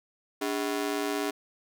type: ring-modulated tone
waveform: sawtooth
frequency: 349.2 Hz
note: F4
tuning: in tune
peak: -21 dBFS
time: 0.41-1.31 s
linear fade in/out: 10 ms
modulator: 58.3 Hz
effects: none